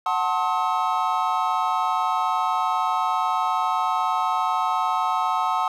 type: chord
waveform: triangle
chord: F# diminished seventh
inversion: none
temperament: just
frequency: 740 / 888 / 1065.6 / 1278.7 Hz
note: F#5 / A5 / C6 / Eb6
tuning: 0 / +16 / +31 / +47 cents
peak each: -24 dBFS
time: 0.06-5.68 s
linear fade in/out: 2 ms
effects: none